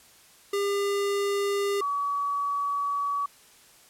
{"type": "tone pair in turn", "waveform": ["square", "sine"], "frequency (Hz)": [401.8, 1136.5], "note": ["G4", "C#6"], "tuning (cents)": [43, 43], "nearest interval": "octave + tritone", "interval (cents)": 1800, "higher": "second", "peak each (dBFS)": -25, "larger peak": "neither", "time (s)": [[0.53, 1.81], [1.81, 3.26]], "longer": "second", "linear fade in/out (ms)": 5, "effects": ["white hiss -55 dBFS RMS until 3.89 s", "low-pass 12000 Hz 12 dB/octave"]}